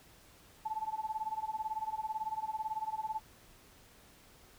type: tone with tremolo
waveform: sine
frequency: 872 Hz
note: A5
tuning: 16 cents flat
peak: -31 dBFS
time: 0.65-3.2 s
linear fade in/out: 10 ms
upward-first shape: sine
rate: 18 Hz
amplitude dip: 90%
effects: pink hiss -60 dBFS RMS until 4.58 s